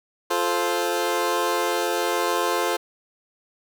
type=chord; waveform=20% pulse; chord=F major; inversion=none; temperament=equal with one note detuned; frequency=349.2 / 436 / 523.3 Hz; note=F4 / A4 / C5; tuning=0 / -16 / 0 cents; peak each=-21 dBFS; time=0.3-2.77 s; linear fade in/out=10 ms; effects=none